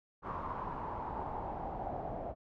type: noise with low-pass filter sweep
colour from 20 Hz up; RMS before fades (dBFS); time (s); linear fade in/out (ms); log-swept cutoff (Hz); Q
pink; -40; 0.22-2.35; 50; 1100 to 690; 5.1
effects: none